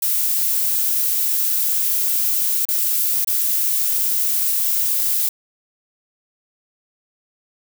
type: noise with dropouts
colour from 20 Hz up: violet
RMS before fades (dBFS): -19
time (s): 0.02-5.29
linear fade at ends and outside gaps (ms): 5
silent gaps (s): 2.653-2.686 / 3.247-3.272
effects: none